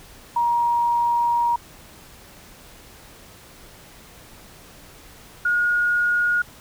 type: tone pair in turn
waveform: sine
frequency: 947 / 1438.2 Hz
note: A#5 / F#6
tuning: +27 / -50 cents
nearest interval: perfect fifth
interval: 723 cents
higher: second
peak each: -17 / -17 dBFS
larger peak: neither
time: 0.36-1.56 / 5.45-6.42 s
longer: first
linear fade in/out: 5 ms
effects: pink hiss -46 dBFS RMS until 6.6 s